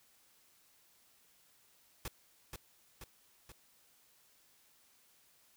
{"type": "noise with echo", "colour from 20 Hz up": "pink", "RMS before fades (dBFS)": -41, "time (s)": [2.05, 2.08], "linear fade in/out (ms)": 2, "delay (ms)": 480, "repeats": 3, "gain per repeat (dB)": -4, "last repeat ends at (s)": 3.52, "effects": ["white hiss -68 dBFS RMS until 5.56 s"]}